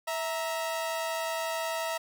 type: tone pair together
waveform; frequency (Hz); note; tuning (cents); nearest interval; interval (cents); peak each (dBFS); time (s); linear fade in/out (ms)
sawtooth; 654 / 935.4; E5 / A#5; -14 / +6; tritone; 620; -28 / -31; 0.07-1.98; 10
effects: none